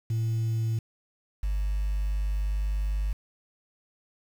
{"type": "tone pair in turn", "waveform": "sine", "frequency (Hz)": [112.4, 50.07], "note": ["A2", "G1"], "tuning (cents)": [37, 37], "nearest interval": "octave + major second", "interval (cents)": 1400, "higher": "first", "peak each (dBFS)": [-22, -23], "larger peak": "first", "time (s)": [[0.1, 0.79], [1.43, 3.13]], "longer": "second", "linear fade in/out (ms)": 5, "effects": ["tanh soft clip ceiling -23 dBFS", "8-bit"]}